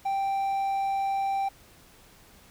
triangle tone, 784 Hz, G5, in tune, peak -23 dBFS, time 0.05-1.49 s, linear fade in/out 10 ms, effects pink hiss -55 dBFS RMS until 2.5 s

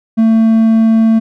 triangle tone, 223.8 Hz, A3, 30 cents sharp, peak -4 dBFS, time 0.17-1.2 s, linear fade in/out 20 ms, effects none

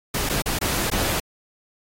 pink noise with dropouts, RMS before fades -24 dBFS, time 0.14-1.2 s, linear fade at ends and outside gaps 5 ms, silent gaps 0.291-0.295 / 0.421-0.458 / 0.589-0.612 / 0.902-0.915 s, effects AAC 48 kbps

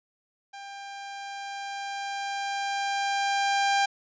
sawtooth tone with level ramp, 796 Hz, G5, 26 cents sharp, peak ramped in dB -36 to -17 dBFS, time 0.53-3.86 s, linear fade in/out 10 ms, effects resampled to 16000 Hz

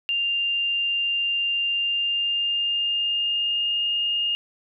sine tone with pitch glide, 2794 to 2835 Hz, F7 to F7, 0 to +25 cents, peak -21 dBFS, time 0.09-4.35 s, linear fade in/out 0 ms, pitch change +25 cents, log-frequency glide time 1.68-3.86 s, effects none

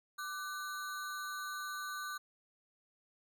square ring-modulated tone, 1343 Hz, E6, 32 cents sharp, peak -37 dBFS, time 0.18-2.18 s, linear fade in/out 10 ms, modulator 161 Hz, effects none

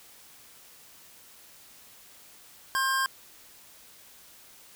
square tone pair together, 1063.9 / 1594 Hz, C6 / G6, +29 / +28 cents, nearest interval perfect fifth, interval 699 cents, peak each -28 dBFS, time 2.75-3.06 s, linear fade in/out 0 ms, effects white hiss -53 dBFS RMS until 4.75 s

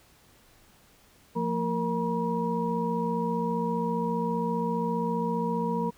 sine tone cluster, 173.7 / 228.7 / 466.9 / 959 Hz, F3 / A#3 / A#4 / A#5, -9 / -33 / +3 / +49 cents, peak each -31 dBFS, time 1.35-5.91 s, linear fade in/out 20 ms, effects pink hiss -59 dBFS RMS until 5.97 s

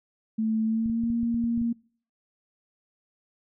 sine tone with pitch glide, 220.5 to 233.5 Hz, A3 to A#3, +4 to +3 cents, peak -23 dBFS, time 0.38-1.73 s, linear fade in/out 10 ms, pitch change +99 cents, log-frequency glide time 0.64-1.11 s
clicks, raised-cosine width 5 ms, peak -27 dBFS, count 9, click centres 0.859 / 0.898 / 1.037 / 1.102 / 1.232 / 1.344 / 1.44 / 1.577 / 1.615 s
effects noise-tail reverb RT60 0.5 s tail -25 dB re dry

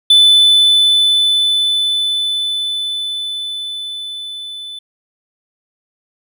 triangle tone with level ramp, 3504 Hz, A7, 8 cents flat, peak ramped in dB -3 to -25 dBFS, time 0.1-4.79 s, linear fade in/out 5 ms, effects none

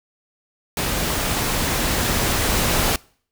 pink noise with level ramp, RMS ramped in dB -23 to -19 dBFS, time 0.77-2.96 s, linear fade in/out 2 ms, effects noise-tail reverb RT60 0.5 s tail -24 dB re dry

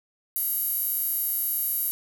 square tone with high-pass filter, 429.7 Hz, A4, 41 cents flat, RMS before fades -27 dBFS, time 0.36-1.91 s, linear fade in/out 0 ms, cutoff 12000 Hz, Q 3.7, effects none

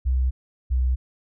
sine tone pair in turn, 64 / 63.34 Hz, C2 / B1, -38 / +44 cents, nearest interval unison, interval 18 cents, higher first, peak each -18 dBFS, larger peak neither, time 0.05-0.31 / 0.7-0.96 s, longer neither, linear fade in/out 20 ms, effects none

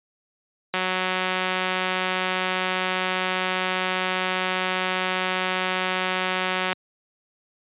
click train, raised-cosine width 0.3 ms, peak -8 dBFS, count 1109, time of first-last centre 0.74-6.729 s, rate 185 Hz, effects high-pass 150 Hz 12 dB/octave + resampled to 8000 Hz

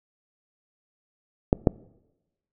clicks, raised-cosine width 2 ms, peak -3 dBFS, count 2, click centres 1.529 / 1.672 s, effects noise-tail reverb RT60 1.0 s tail -23 dB re dry

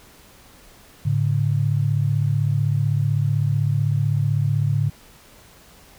sine tone pair together, 107.5 / 143.33 Hz, A2 / D3, -40 / -42 cents, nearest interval perfect fourth, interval 498 cents, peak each -20 dBFS, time 1.05-4.9 s, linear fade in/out 10 ms, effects pink hiss -49 dBFS RMS until 5.98 s

